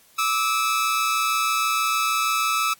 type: tone pair together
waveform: sawtooth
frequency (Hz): 1173.7 / 1300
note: D6 / E6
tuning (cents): -1 / -24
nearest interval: major second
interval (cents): 177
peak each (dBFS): -24 / -17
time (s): 0.18-2.74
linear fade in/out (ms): 10
effects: white hiss -55 dBFS RMS until 2.79 s + AAC 64 kbps